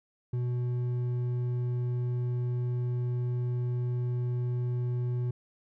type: tone with hard clipping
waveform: sine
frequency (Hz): 122.8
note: B2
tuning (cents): -9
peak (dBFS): -29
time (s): 0.33-5.31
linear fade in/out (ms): 5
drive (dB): 5
effects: none